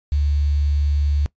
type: tone with quantisation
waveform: sine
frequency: 72.5 Hz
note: D2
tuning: 22 cents flat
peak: -16 dBFS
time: 0.12-1.26 s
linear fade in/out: 0 ms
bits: 7
effects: noise-tail reverb RT60 0.1 s tail -20 dB re dry + resampled to 16000 Hz